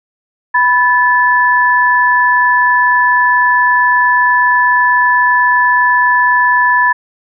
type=tone pair together; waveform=sine; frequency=987.8 / 1736 Hz; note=B5 / A6; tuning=0 / -24 cents; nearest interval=minor seventh; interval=976 cents; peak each=-10 dBFS; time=0.54-6.93 s; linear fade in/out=10 ms; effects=none